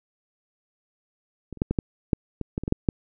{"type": "clicks", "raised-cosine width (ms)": 3, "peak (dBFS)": [-22, -30, -9, -11, -9, -6, -16, -13, -18, -14, -6, -6], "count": 12, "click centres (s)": [1.527, 1.573, 1.619, 1.71, 1.788, 2.132, 2.413, 2.579, 2.636, 2.679, 2.724, 2.888], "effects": []}